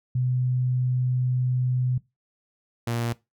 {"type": "tone pair in turn", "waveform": ["sine", "sawtooth"], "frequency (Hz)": [126.3, 117.57], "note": ["B2", "A#2"], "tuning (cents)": [39, 15], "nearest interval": "minor second", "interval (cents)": 124, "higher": "first", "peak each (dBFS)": -21, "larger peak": "neither", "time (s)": [[0.15, 1.98], [2.87, 3.13]], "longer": "first", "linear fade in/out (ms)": 5, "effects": ["noise-tail reverb RT60 0.2 s tail -19 dB re dry"]}